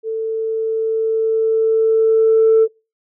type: tone with level ramp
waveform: sine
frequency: 444.7 Hz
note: A4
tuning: 18 cents sharp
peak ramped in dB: -19 to -6 dBFS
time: 0.03-2.68 s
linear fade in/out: 50 ms
effects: noise-tail reverb RT60 0.3 s tail -24 dB re dry + tanh soft clip ceiling -5 dBFS